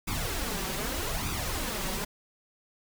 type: noise with flanger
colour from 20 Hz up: pink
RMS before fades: -32 dBFS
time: 0.07-2.05 s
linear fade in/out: 10 ms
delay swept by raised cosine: 0.82 to 5.32 ms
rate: 0.82 Hz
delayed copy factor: +0.7
effects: none